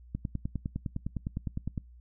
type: click train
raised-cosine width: 5 ms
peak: -20 dBFS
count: 17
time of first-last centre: 0.15-1.778 s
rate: 9.83 Hz
effects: noise-tail reverb RT60 0.2 s tail -25 dB re dry + added 60 Hz sine -50 dBFS peak until 2 s